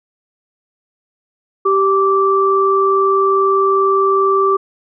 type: tone pair together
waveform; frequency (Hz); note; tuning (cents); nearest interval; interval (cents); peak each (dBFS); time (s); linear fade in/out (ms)
sine; 390 / 1167.6; G4 / D6; -9 / -10; octave + perfect fifth; 1899; -13; 1.65-4.57; 10
effects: none